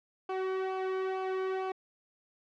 sawtooth tone with flanger, 377.8 Hz, F#4, 36 cents sharp, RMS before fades -33 dBFS, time 0.29-1.72 s, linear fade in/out 5 ms, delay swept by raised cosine 0.52 to 1.51 ms, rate 2.2 Hz, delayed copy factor -0.65, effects low-pass 2000 Hz 12 dB/octave

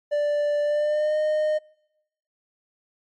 triangle tone with pitch glide, 587.3 to 613.3 Hz, D5 to D#5, 0 to -25 cents, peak -18 dBFS, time 0.11-1.59 s, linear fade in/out 20 ms, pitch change +75 cents, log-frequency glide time 0.62-1.18 s, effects noise-tail reverb RT60 0.9 s tail -25 dB re dry + MP3 48 kbps

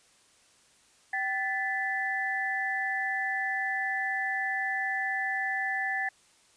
sine tone cluster, 773 / 1748 / 1993 Hz, G5 / A6 / B6, -24 / -12 / +15 cents, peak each -34 / -30 / -34 dBFS, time 1.13-6.09 s, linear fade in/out 5 ms, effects white hiss -62 dBFS RMS until 6.56 s + resampled to 22050 Hz

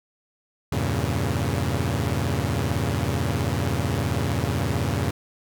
sawtooth chord, E diminished seventh, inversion none, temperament equal, 82.41 / 98 / 116.54 / 138.59 Hz, E2 / G2 / Bb2 / Db3, 0 / 0 / 0 / 0 cents, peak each -24 dBFS, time 0.72-5.11 s, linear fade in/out 5 ms, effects none

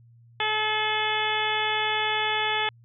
harmonic tone, 430 Hz, A4, 40 cents flat, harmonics 1 / 2 / 3 / 4 / 5 / 6 / 7 / 8, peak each -34 / -28 / -34 / -31 / -31 / -33 / -33 / -31 dBFS, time 0.4-2.69 s, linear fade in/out 2 ms, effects added 117 Hz sine -51 dBFS peak until 2.84 s

